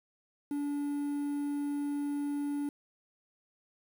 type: tone with quantisation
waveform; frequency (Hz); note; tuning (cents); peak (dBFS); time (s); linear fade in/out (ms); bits
triangle; 287.9; D4; -34; -29; 0.51-2.69; 2; 9
effects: none